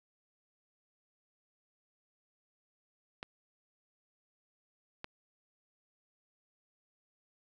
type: clicks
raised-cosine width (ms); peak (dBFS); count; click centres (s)
0.3; -24; 2; 3.229 / 5.044
effects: none